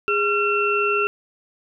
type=tone cluster; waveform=sine; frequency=411.2 / 1367 / 2700 Hz; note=G#4 / F6 / E7; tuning=-17 / -37 / +41 cents; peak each=-22 dBFS; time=0.08-1.07 s; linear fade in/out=0 ms; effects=none